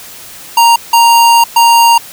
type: tone bursts at uneven times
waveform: square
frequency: 932 Hz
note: A#5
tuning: 1 cent flat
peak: -4 dBFS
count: 3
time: 0.57-0.76 / 0.93-1.44 / 1.56-1.98 s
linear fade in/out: 5 ms
effects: white hiss -31 dBFS RMS until 2.12 s